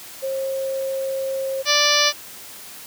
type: tone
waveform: sine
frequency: 536 Hz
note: C5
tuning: 42 cents sharp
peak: -22 dBFS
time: 0.22-1.63 s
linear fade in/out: 20 ms
type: harmonic tone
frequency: 587.3 Hz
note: D5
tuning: in tune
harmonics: 1 / 2 / 3 / 4 / 5 / 6 / 7 / 8 / 9 / 10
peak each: -24 / -24 / -24 / -24 / -24 / -24 / -24 / -24 / -24 / -24 dBFS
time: 1.65-2.13 s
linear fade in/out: 50 ms
effects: white hiss -39 dBFS RMS until 2.86 s + high-pass 80 Hz 12 dB/octave